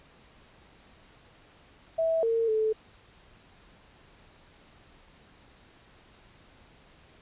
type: tone with pitch steps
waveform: sine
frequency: 652 / 456.1 / 436.4 Hz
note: E5 / A#4 / A4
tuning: -19 / -38 / -14 cents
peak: -23 dBFS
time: 1.98-2.73 s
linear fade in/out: 10 ms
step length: 250 ms
effects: pink hiss -57 dBFS RMS until 7.21 s + resampled to 8000 Hz